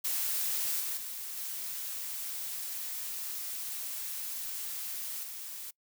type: noise with level steps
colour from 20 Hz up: blue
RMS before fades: -32 / -35 / -40 / -38 / -42 dBFS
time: 0.04-5.71 s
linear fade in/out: 10 ms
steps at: 0.8 / 0.97 / 1.37 / 5.23 s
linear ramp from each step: 2 ms
effects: noise-tail reverb RT60 0.1 s tail -24 dB re dry